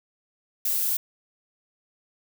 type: noise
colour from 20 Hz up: violet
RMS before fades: -25 dBFS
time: 0.65-0.97 s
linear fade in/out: 5 ms
effects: none